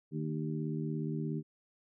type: harmonic tone with a mistuned harmonic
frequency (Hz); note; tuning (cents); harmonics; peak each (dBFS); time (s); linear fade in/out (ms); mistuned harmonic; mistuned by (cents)
77; D#2; -17; 2 / 3 / 4 / 5; -35 / -39 / -41 / -43; 0.11-1.43; 50; 5; +33
effects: none